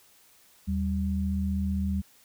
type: tone pair together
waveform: sine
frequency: 78.8 / 194.25 Hz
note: D#2 / G3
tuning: +23 / -16 cents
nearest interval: octave + major third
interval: 1561 cents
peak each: -28 dBFS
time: 0.67-2.02 s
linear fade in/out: 20 ms
effects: white hiss -59 dBFS RMS until 2.24 s